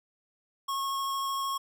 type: tone with vibrato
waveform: square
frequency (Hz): 1092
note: C#6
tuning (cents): -26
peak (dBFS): -30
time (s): 0.68-1.58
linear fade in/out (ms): 10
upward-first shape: sine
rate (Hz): 13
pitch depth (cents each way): 8
effects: none